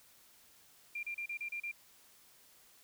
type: tone bursts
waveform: sine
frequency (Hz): 2385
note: D7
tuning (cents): +26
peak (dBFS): -37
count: 7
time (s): 0.95-1.715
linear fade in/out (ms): 5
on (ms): 81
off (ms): 33
effects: white hiss -63 dBFS RMS until 2.83 s